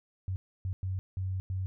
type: tone bursts at uneven times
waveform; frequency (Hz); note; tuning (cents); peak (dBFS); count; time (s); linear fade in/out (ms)
sine; 94.1; F#2; +30; -30; 5; 0.28-0.36 / 0.65-0.73 / 0.83-0.99 / 1.17-1.4 / 1.5-1.66; 0
effects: none